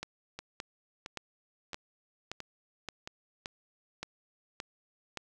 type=two click trains; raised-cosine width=0.2 ms; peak=-23 / -20 dBFS; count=5 / 10; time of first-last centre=0.39-3.075 / 0.03-5.173 s; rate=1.49 / 1.75 Hz; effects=none